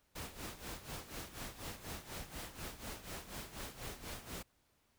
pink noise with tremolo, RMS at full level -44 dBFS, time 0.15-4.43 s, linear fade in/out 10 ms, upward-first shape sine, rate 4.1 Hz, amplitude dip 75%, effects pink hiss -75 dBFS RMS until 4.98 s

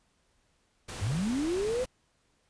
pink noise, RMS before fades -40 dBFS, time 0.88-1.86 s, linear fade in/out 10 ms
sine linear sweep, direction up, 82.41 to 523.3 Hz, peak -27 dBFS, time 1.01-1.85 s, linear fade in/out 20 ms
effects pink hiss -71 dBFS RMS until 2.49 s + resampled to 22050 Hz

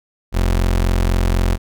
30% pulse tone, 44 Hz, F1, 14 cents sharp, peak -11 dBFS, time 0.32-1.58 s, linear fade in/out 50 ms, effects none

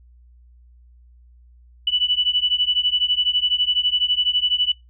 sine beating tone pair, 2960 / 2972 Hz, F#7 / F#7, 0 / +7 cents, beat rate 12 Hz, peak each -20 dBFS, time 1.87-4.72 s, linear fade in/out 5 ms, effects noise-tail reverb RT60 0.2 s tail -24 dB re dry + added 60 Hz sine -47 dBFS peak until 4.89 s

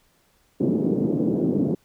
pink band-pass noise, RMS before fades -22 dBFS, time 0.6-1.75 s, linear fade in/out 10 ms, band 180 to 390 Hz, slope 24 dB/octave, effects pink hiss -63 dBFS RMS until 1.84 s

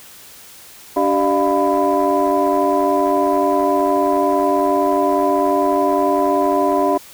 sine tone cluster, 290.7 / 385.5 / 604 / 695 / 997 Hz, D4 / G4 / D5 / F5 / B5, -18 / -29 / +48 / -9 / +16 cents, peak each -19 dBFS, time 0.96-6.98 s, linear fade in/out 10 ms, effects tanh soft clip ceiling -6 dBFS + white hiss -41 dBFS RMS until 7.13 s

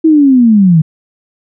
sine linear sweep, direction down, 326.5 to 150.8 Hz, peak -3 dBFS, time 0.04-0.82 s, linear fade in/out 10 ms, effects none

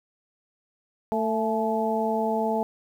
harmonic tone with a mistuned harmonic, 222.3 Hz, A3, 18 cents sharp, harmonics 1 / 2 / 3 / 4, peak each -28 / -28 / -28 / -28 dBFS, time 1.12-2.63 s, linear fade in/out 0 ms, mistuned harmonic 4, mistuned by -54 cents, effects 9-bit

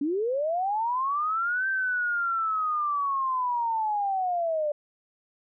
sine linear two-way sweep, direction up then down, 271.4 to 1568 to 583 Hz, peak -24 dBFS, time 0.01-4.72 s, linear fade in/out 5 ms, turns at 1.68 s, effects none

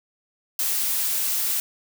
blue noise, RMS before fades -24 dBFS, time 0.59-1.6 s, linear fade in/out 2 ms, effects none

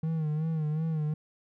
triangle tone with vibrato, 156.6 Hz, D#3, 11 cents sharp, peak -25 dBFS, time 0.03-1.14 s, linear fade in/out 5 ms, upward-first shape sine, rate 2.7 Hz, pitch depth 67 cents each way, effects none

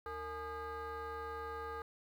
sine tone with frequency modulation, 842 Hz, G#5, 24 cents sharp, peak -38 dBFS, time 0.06-1.82 s, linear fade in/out 2 ms, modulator 384 Hz, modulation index 1.7, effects tanh soft clip ceiling -39 dBFS + 11-bit

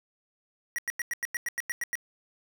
square tone bursts, 1911 Hz, A#6, 43 cents sharp, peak -29 dBFS, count 11, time 0.76-1.954 s, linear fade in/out 0 ms, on 24 ms, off 93 ms, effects none

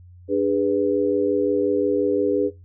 sine chord, G# diminished, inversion second, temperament equal with one note detuned, 293.7 / 408.2 / 493.9 Hz, D4 / G#4 / B4, 0 / -30 / 0 cents, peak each -22 dBFS, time 0.28-2.51 s, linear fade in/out 50 ms, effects noise-tail reverb RT60 0.2 s tail -18 dB re dry + added 89 Hz sine -43 dBFS peak until 2.64 s

